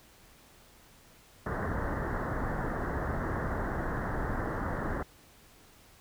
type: low-pass noise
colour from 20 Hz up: pink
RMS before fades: -33 dBFS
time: 1.46-5.03 s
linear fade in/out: 5 ms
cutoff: 1900 Hz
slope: 96 dB/octave
effects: pink hiss -58 dBFS RMS until 6 s